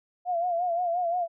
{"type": "tone with vibrato", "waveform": "sine", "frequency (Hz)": 698.5, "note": "F5", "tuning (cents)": 0, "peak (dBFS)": -24, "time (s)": [0.25, 1.28], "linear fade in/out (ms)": 50, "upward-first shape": "sine", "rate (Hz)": 5.7, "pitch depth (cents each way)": 72, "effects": []}